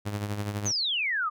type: tone with tremolo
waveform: sawtooth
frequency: 103.1 Hz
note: G#2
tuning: 12 cents flat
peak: -23 dBFS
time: 0.05-0.72 s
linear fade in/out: 20 ms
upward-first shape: triangle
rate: 12 Hz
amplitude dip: 65%
type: exponential sweep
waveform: sine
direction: down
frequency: 6610 to 1174.7 Hz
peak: -25 dBFS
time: 0.65-1.3 s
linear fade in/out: 20 ms
effects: none